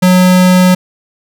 square tone, 182.8 Hz, F#3, 21 cents flat, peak -5 dBFS, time 0.02-0.75 s, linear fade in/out 10 ms, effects none

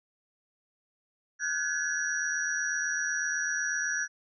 sine tone cluster, 1449 / 1537 / 1695 / 5790 Hz, F#6 / G6 / G#6 / F#8, -37 / -35 / +35 / -38 cents, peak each -37 / -34 / -31 / -34 dBFS, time 1.39-4.08 s, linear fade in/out 50 ms, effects none

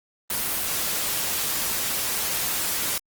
white noise, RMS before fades -26 dBFS, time 0.3-2.98 s, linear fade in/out 2 ms, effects Opus 24 kbps

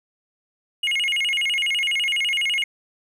triangle tone with vibrato, 2493 Hz, D#7, 3 cents sharp, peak -18 dBFS, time 0.83-2.64 s, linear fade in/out 5 ms, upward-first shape square, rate 12 Hz, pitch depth 250 cents each way, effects none

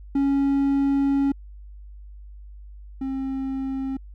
triangle tone pair in turn, 277.2 / 267.3 Hz, C#4 / C4, 0 / +37 cents, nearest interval minor second, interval 63 cents, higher first, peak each -16 / -23 dBFS, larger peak first, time 0.15-1.32 / 3.01-3.97 s, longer first, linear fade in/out 5 ms, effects added 50 Hz sine -39 dBFS peak until 4.14 s

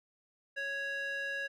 square tone with band-pass filter, 554.4 Hz, C#5, in tune, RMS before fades -37 dBFS, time 0.56-1.48 s, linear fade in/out 20 ms, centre 2000 Hz, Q 6.6, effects none

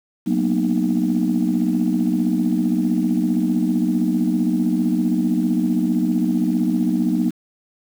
sine chord, B major seventh, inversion second, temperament just, 185.21 / 231.5 / 246.9 / 308.7 Hz, F#3 / A#3 / B3 / D#4, +2 / -12 / 0 / -14 cents, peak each -21 dBFS, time 0.26-7.31 s, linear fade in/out 20 ms, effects tanh soft clip ceiling -9 dBFS + 7-bit

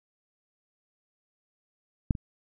clicks, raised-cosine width 5 ms, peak -10 / -24 dBFS, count 2, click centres 2.108 / 2.152 s, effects none

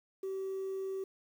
sine tone, 384.2 Hz, G4, 35 cents flat, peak -33 dBFS, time 0.23-1.04 s, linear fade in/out 5 ms, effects tanh soft clip ceiling -33 dBFS + 10-bit

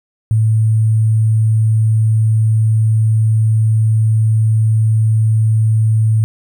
sine tone with sample-and-hold, 110 Hz, A2, in tune, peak -9 dBFS, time 0.31-6.24 s, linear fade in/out 0 ms, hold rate 8820 Hz, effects none

